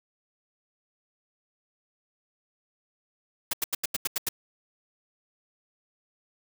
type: noise bursts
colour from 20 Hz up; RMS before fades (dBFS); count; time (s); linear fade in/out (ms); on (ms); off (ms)
white; -27; 8; 3.51-4.289; 5; 23; 85
effects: none